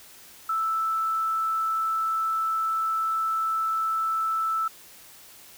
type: tone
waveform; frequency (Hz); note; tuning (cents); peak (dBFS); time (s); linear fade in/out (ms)
sine; 1318.5; E6; 0; -23; 0.49-4.68; 5
effects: white hiss -49 dBFS RMS until 5.57 s